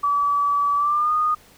sine tone with pitch glide, 1148 to 1230.4 Hz, D6 to D#6, -40 to -20 cents, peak -17 dBFS, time 0.03-1.35 s, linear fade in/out 10 ms, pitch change +120 cents, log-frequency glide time 0.76-1.13 s, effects pink hiss -51 dBFS RMS until 1.57 s

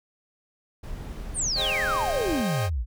brown noise, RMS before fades -35 dBFS, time 0.83-2.42 s, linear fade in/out 10 ms
sine exponential sweep, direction down, 9630 to 49.11 Hz, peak -24 dBFS, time 1.34-2.86 s, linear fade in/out 50 ms
sawtooth chord, Ab major seventh, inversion none, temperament equal with one note detuned, 415.3 / 535.2 / 622.3 / 784 Hz, Ab4 / C5 / Eb5 / G5, 0 / +39 / 0 / 0 cents, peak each -34 / -29 / -29 / -30 dBFS, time 1.55-2.7 s, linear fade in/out 50 ms
effects none

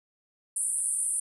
pink band-pass noise, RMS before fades -29 dBFS, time 0.56-1.2 s, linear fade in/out 5 ms, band 8800 to 10000 Hz, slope 96 dB/octave, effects none

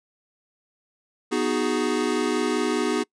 square chord, G# minor seventh, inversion first, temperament equal, 246.9 / 311.1 / 370 / 415.3 Hz, B3 / D#4 / F#4 / G#4, 0 / 0 / 0 / 0 cents, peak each -28 dBFS, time 1.31-3.04 s, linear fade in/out 20 ms, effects noise-tail reverb RT60 0.1 s tail -26 dB re dry + resampled to 22050 Hz

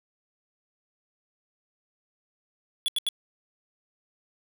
square tone bursts, 3400 Hz, G#7, 40 cents sharp, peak -24 dBFS, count 3, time 2.86-3.088 s, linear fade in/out 0 ms, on 22 ms, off 81 ms, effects none

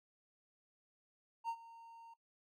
triangle tone with ADSR envelope, 920 Hz, A#5, 23 cents flat, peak -33 dBFS, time 1.44-2.14 s, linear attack 48 ms, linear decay 66 ms, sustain -19 dB, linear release 7 ms, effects noise-tail reverb RT60 0.1 s tail -19 dB re dry

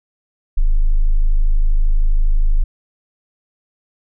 sine tone, 26.29 Hz, G#0, 22 cents sharp, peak -8 dBFS, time 0.57-2.64 s, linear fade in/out 10 ms, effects tanh soft clip ceiling -6 dBFS

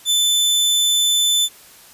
sawtooth tone, 3520 Hz, A7, in tune, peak -11 dBFS, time 0.05-1.49 s, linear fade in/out 50 ms, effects white hiss -45 dBFS RMS until 1.93 s + resampled to 32000 Hz

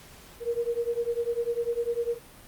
sine beating tone pair, 466.2 / 476.2 Hz, A#4 / A#4, 0 / +37 cents, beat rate 10 Hz, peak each -29 dBFS, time 0.4-2.19 s, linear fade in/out 50 ms, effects pink hiss -50 dBFS RMS until 2.47 s + Opus 48 kbps

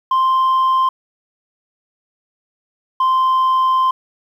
sine tone pair in turn, 1046.5 / 1041.6 Hz, C6 / C6, 0 / -8 cents, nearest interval unison, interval 8 cents, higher first, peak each -9 dBFS, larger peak neither, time 0.11-0.89 / 3-3.91 s, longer second, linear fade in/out 5 ms, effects tanh soft clip ceiling -11 dBFS + 8-bit

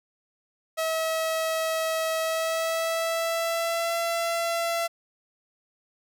sawtooth tone with pitch glide, 644 to 674.8 Hz, E5 to E5, -41 to +40 cents, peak -21 dBFS, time 0.77-4.88 s, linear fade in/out 20 ms, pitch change +81 cents, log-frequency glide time 2.2-3.98 s, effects none

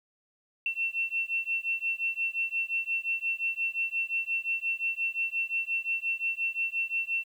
sine beating tone pair, 2700 / 2705.7 Hz, E7 / E7, +41 / +45 cents, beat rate 5.7 Hz, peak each -31 dBFS, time 0.66-7.24 s, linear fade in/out 2 ms, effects 10-bit

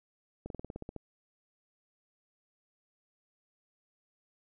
slowing click train, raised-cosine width 2 ms, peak -27 dBFS, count 10, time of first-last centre 0.46-0.963 s, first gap 42 ms, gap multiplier 1.07, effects none

